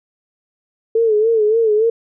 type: tone with vibrato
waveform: sine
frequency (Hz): 440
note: A4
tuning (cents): 0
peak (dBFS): -11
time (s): 0.95-1.9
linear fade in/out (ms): 5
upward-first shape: sine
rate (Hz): 3.5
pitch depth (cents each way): 84
effects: none